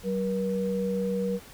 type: tone pair together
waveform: sine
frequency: 189.97 / 478.7 Hz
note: F#3 / A#4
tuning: +46 / +46 cents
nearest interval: octave + major third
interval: 1600 cents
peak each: -28 dBFS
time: 0.03-1.4 s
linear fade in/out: 50 ms
effects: pink hiss -49 dBFS RMS until 1.53 s